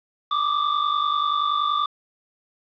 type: tone pair together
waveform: square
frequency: 1166.6 / 1217 Hz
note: D6 / D#6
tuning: -12 / -39 cents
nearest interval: minor second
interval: 73 cents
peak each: -22 / -26 dBFS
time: 0.31-1.86 s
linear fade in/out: 5 ms
effects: resampled to 11025 Hz + 8-bit